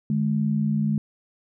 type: tone pair together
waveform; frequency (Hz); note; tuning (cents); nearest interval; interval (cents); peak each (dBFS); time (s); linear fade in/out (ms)
sine; 150.66 / 211.1; D3 / G#3; +45 / +29; tritone; 584; -24 / -22; 0.1-0.98; 2
effects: none